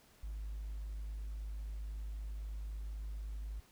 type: tone with hard clipping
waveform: sine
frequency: 51.91 Hz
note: G#1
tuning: in tune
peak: -40 dBFS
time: 0.23-3.6 s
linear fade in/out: 5 ms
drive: 1 dB
effects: pink hiss -65 dBFS RMS until 3.71 s